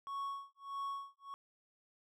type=tone with tremolo; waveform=triangle; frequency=1108.7 Hz; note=C#6; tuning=in tune; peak=-35 dBFS; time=0.07-1.34 s; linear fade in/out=0 ms; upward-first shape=sine; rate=1.6 Hz; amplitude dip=100%; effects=none